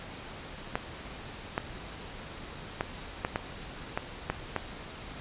clicks, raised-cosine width 0.5 ms, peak -13 dBFS, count 8, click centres 0.755 / 1.579 / 2.809 / 3.249 / 3.359 / 3.975 / 4.3 / 4.563 s, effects pink hiss -43 dBFS RMS until 5.2 s + resampled to 8000 Hz

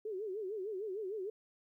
sine tone with vibrato, 403.2 Hz, G4, 49 cents sharp, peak -37 dBFS, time 0.05-1.3 s, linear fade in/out 5 ms, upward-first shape sine, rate 6.6 Hz, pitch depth 170 cents each way, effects 13-bit

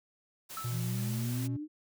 white noise, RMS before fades -44 dBFS, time 0.49-1.48 s, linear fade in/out 20 ms
triangle tone with exponential decay, 1312 Hz, E6, 9 cents flat, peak -33 dBFS, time 0.57-0.93 s, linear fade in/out 1 ms, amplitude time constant 77 ms
triangle tone with pitch glide, 120 to 121.04 Hz, B2 to B2, -49 to -34 cents, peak -30 dBFS, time 0.64-1.57 s, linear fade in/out 10 ms, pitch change +15 cents, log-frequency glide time 1.06-1.31 s
sine exponential sweep, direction up, 160 to 313 Hz, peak -36 dBFS, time 0.7-1.68 s, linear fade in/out 50 ms
effects none

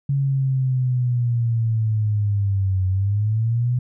sine linear two-way sweep, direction down then up, 139.9 to 92.7 to 125.4 Hz, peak -17 dBFS, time 0.09-3.79 s, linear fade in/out 5 ms, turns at 2.87 s, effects none

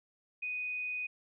sine tone, 2489 Hz, D#7, in tune, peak -34 dBFS, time 0.42-1.07 s, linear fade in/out 10 ms, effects none

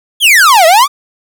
45% pulse exponential two-way sweep, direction down then up, 3446 to 622.3 to 1220 Hz, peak -3 dBFS, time 0.2-0.88 s, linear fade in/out 50 ms, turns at 0.66 s, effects none

